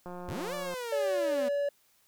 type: click train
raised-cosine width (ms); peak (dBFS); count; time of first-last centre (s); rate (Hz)
1; -29; 122; 0.06-0.74; 178
type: linear two-way sweep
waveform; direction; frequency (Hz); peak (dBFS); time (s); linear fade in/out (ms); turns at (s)
sawtooth; up then down; 48.64 to 591 to 237.2; -31; 0.28-1.49; 10; 0.54
type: tone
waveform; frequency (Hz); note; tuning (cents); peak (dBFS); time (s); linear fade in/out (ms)
triangle; 571; D5; -49; -25; 0.92-1.69; 5
effects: white hiss -67 dBFS RMS until 2.07 s